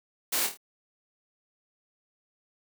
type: noise with echo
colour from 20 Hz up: white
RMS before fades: -28 dBFS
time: 0.32-0.47 s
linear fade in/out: 10 ms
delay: 26 ms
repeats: 4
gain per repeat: -6 dB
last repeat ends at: 0.574 s
effects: high-pass 200 Hz 12 dB/octave